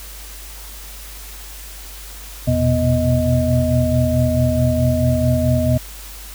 sine tone cluster, 83.3 / 122.7 / 127.3 / 245.6 / 626 Hz, E2 / B2 / C3 / B3 / D#5, +19 / -11 / -47 / -9 / +10 cents, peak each -20 dBFS, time 2.47-5.78 s, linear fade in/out 10 ms, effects added 50 Hz sine -35 dBFS peak until 6.34 s + white hiss -37 dBFS RMS until 6.34 s

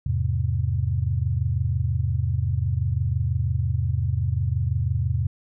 sine chord, E augmented, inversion none, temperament just, 82.41 / 103.01 / 128.76 Hz, E2 / G#2 / B#2, 0 / -14 / -27 cents, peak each -25 dBFS, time 0.06-5.27 s, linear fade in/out 5 ms, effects none

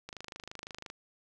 click train, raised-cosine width 0.2 ms, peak -25 dBFS, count 22, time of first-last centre 0.09-0.901 s, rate 25.9 Hz, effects none

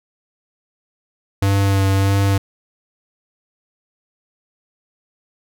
square tone with vibrato, 98 Hz, G2, in tune, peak -14 dBFS, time 1.42-2.38 s, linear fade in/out 5 ms, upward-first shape sine, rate 1.6 Hz, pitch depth 18 cents each way, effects none

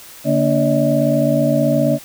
sine tone cluster, 145 / 233.4 / 288.6 / 576 / 635 Hz, D3 / A#3 / D4 / D5 / D#5, -22 / +2 / -30 / -34 / +35 cents, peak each -19 dBFS, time 0.24-1.99 s, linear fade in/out 50 ms, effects white hiss -39 dBFS RMS until 2.04 s

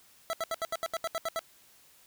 25% pulse tone bursts, 659.3 Hz, E5, in tune, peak -26 dBFS, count 11, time 0.3-1.392 s, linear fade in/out 0 ms, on 32 ms, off 74 ms, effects white hiss -60 dBFS RMS until 2.06 s

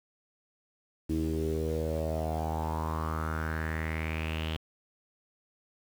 sawtooth tone with low-pass filter sweep, 79.4 Hz, D#2, 36 cents sharp, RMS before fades -32 dBFS, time 1.09-4.57 s, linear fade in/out 10 ms, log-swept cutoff 310 to 3200 Hz, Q 6.1, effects 8-bit

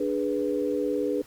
sine chord, G# diminished, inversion second, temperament equal, 293.7 / 415.3 / 493.9 Hz, D4 / G#4 / B4, 0 / 0 / 0 cents, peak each -28 / -28 / -28 dBFS, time 0-1.22 s, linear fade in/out 5 ms, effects pink hiss -52 dBFS RMS until 1.26 s + MP3 96 kbps

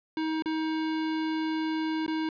square tone with dropouts, 316.5 Hz, D#4, 30 cents sharp, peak -28 dBFS, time 0.17-2.29 s, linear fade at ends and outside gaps 2 ms, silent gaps 0.423-0.458 / 2.064-2.079 s, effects resampled to 11025 Hz + 11-bit

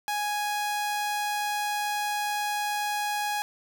sawtooth tone, 830.6 Hz, G#5, in tune, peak -23 dBFS, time 0.08-3.42 s, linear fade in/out 0 ms, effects none

